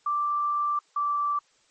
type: tone pair in turn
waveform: sine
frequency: 1174.7 / 1165.9 Hz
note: D6 / D6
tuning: 0 / -13 cents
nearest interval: unison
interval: 13 cents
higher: first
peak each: -23 dBFS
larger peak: neither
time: 0.06-0.79 / 0.96-1.39 s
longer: first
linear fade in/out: 5 ms
effects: white hiss -64 dBFS RMS until 1.7 s + MP3 32 kbps